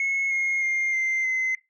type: tone with pitch steps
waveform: sine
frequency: 2182 / 2149 / 2117 / 2086 / 2055 Hz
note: C#7 / C7 / C7 / C7 / C7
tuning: -28 / +46 / +20 / -6 / -32 cents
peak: -20 dBFS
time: 0-1.55 s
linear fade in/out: 2 ms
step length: 310 ms
effects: noise-tail reverb RT60 0.2 s tail -21 dB re dry + tanh soft clip ceiling -20 dBFS